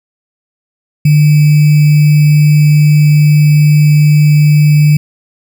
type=tone with sample-and-hold; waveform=sine; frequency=149.6 Hz; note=D3; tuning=32 cents sharp; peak=-3 dBFS; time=1.05-4.97 s; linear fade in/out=5 ms; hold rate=2450 Hz; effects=none